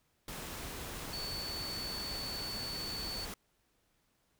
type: tone in noise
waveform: sine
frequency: 4468 Hz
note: C#8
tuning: 13 cents sharp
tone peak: -39 dBFS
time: 1.13-3.25 s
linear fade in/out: 2 ms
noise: pink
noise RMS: -43 dBFS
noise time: 0.28-3.34 s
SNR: +1 dB
effects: pink hiss -75 dBFS RMS until 4.39 s